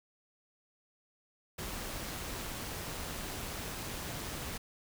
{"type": "noise with amplitude modulation", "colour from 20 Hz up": "pink", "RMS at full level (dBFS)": -39, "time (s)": [1.58, 4.58], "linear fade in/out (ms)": 10, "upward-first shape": "sine", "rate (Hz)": 188, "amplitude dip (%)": 30, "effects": []}